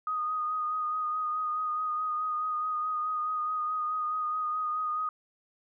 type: tone with vibrato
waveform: sine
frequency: 1241 Hz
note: D#6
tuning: 5 cents flat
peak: -28 dBFS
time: 0.07-5.09 s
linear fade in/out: 2 ms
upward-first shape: sine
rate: 4.7 Hz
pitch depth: 23 cents each way
effects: none